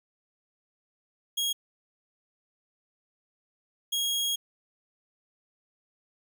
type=tone bursts at uneven times; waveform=sawtooth; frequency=3286 Hz; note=G#7; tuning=19 cents flat; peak=-23 dBFS; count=2; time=1.37-1.53 / 3.92-4.36 s; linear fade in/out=10 ms; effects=none